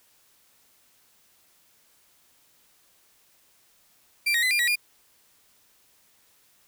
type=tone with pitch steps; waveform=35% pulse; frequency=2359 / 1879 / 2019 / 2401 / 1923 / 2419 Hz; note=D7 / A#6 / B6 / D7 / B6 / D#7; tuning=+7 / +13 / +38 / +38 / -47 / -49 cents; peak=-19 dBFS; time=4.26-4.758 s; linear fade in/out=10 ms; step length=83 ms; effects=white hiss -62 dBFS RMS until 6.67 s